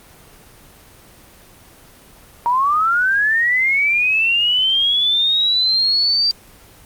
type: linear sweep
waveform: sine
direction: up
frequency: 932.3 to 4699 Hz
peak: -13 dBFS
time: 2.46-6.31 s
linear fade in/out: 0 ms
effects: pink hiss -45 dBFS RMS until 6.85 s + Opus 24 kbps